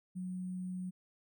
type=tone with sample-and-hold; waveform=sine; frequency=183 Hz; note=F#3; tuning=19 cents flat; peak=-37 dBFS; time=0.15-0.91 s; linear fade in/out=20 ms; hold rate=8820 Hz; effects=none